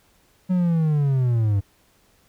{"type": "linear sweep", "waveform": "triangle", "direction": "down", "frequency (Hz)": [186.2, 96.3], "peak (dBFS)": -15, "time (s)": [0.49, 1.61], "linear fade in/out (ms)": 20, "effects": ["pink hiss -60 dBFS RMS until 2.28 s"]}